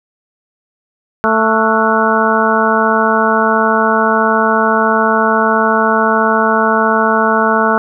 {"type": "harmonic tone with a mistuned harmonic", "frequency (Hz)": 221.5, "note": "A3", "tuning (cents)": 12, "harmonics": [1, 2, 3, 4, 5, 6, 7], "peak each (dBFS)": [-17, -17, -17, -17, -17, -17, -17], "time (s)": [1.24, 7.78], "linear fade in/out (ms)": 0, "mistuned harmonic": 7, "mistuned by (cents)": -92, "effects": []}